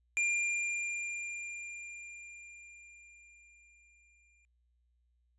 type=tone with exponential decay; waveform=square; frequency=2395 Hz; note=D7; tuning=33 cents sharp; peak=-28 dBFS; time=0.17-4.45 s; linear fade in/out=0 ms; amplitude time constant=930 ms; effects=added 60 Hz sine -70 dBFS peak until 5.38 s + resampled to 24000 Hz